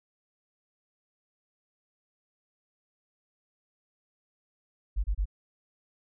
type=tone bursts; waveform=sine; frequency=49 Hz; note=G1; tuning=in tune; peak=-24 dBFS; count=3; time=4.96-5.256 s; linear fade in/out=20 ms; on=80 ms; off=28 ms; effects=none